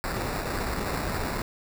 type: noise with sample-and-hold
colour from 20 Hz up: pink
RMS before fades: -30 dBFS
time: 0.04-1.42 s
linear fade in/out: 0 ms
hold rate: 3150 Hz
effects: none